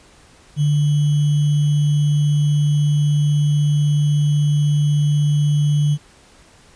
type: tone with sample-and-hold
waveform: sine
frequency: 147.3 Hz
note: D3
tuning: 6 cents sharp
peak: -13 dBFS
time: 0.56-5.98 s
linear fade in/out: 50 ms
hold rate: 3150 Hz
effects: pink hiss -49 dBFS RMS until 6.75 s + resampled to 22050 Hz